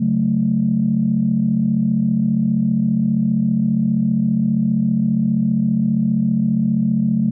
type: chord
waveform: sine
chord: F# minor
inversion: second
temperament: equal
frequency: 138.59 / 185 / 220 Hz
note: C#3 / F#3 / A3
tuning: 0 / 0 / 0 cents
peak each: -22 / -19 / -16 dBFS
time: 0-7.31 s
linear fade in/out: 10 ms
effects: tanh soft clip ceiling -5 dBFS